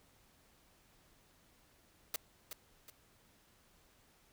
white noise with echo, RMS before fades -37 dBFS, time 2.14-2.16 s, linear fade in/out 2 ms, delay 370 ms, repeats 2, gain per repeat -8 dB, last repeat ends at 2.9 s, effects pink hiss -68 dBFS RMS until 4.32 s

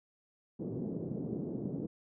pink band-pass noise, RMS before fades -38 dBFS, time 0.59-1.87 s, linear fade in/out 10 ms, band 140 to 420 Hz, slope 24 dB/octave, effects none

